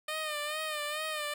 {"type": "tone with vibrato", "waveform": "10% pulse", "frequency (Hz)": 608, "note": "D#5", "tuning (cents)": -40, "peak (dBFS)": -25, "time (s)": [0.08, 1.34], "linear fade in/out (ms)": 5, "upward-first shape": "sine", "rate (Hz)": 2.3, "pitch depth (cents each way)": 56, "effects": []}